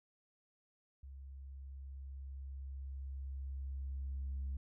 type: tone with level ramp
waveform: sine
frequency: 67.7 Hz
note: C#2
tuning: 40 cents flat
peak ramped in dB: -48 to -35 dBFS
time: 1.03-4.57 s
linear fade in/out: 5 ms
effects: tanh soft clip ceiling -35 dBFS